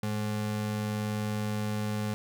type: ring-modulated tone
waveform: square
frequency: 160 Hz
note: D#3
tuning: 49 cents sharp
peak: -27 dBFS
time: 0.03-2.14 s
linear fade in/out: 0 ms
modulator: 50.3 Hz
effects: none